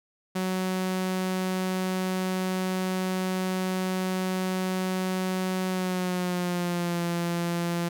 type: tone with pitch glide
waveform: sawtooth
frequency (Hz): 186.1 to 171.64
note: F#3 to F3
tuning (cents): +10 to -30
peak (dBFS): -22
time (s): 0.35-7.89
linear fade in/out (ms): 10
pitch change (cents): -140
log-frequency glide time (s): 5.68-7.03
effects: none